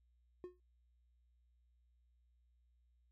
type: tone with exponential decay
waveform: triangle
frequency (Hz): 359.9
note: F#4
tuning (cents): -48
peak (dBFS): -40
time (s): 0.44-0.6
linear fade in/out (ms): 0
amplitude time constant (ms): 33
effects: added 60 Hz sine -70 dBFS peak until 3.11 s